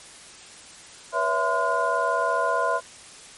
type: tone cluster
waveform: sine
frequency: 486.8 / 562 / 661 / 1027 / 1431 Hz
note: B4 / C#5 / E5 / C6 / F6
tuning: -25 / +24 / +5 / -33 / +42 cents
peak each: -30 / -29 / -26 / -24 / -28 dBFS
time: 1.12-2.81 s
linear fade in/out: 50 ms
effects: white hiss -45 dBFS RMS until 3.37 s + MP3 48 kbps